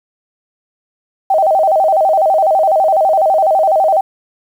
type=tone with vibrato; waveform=sine; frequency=698.5 Hz; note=F5; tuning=in tune; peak=-8 dBFS; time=1.3-4.01 s; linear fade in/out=5 ms; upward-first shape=square; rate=12 Hz; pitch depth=180 cents each way; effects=7-bit